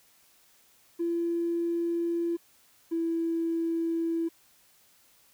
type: tone pair in turn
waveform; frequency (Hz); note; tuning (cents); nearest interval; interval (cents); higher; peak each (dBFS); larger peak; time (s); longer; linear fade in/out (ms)
triangle; 339.4 / 331.5; F4 / E4; -49 / +10; unison; 41; first; -22; neither; 0.99-2.37 / 2.91-4.29; neither; 20
effects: tanh soft clip ceiling -24 dBFS + white hiss -62 dBFS RMS until 5.33 s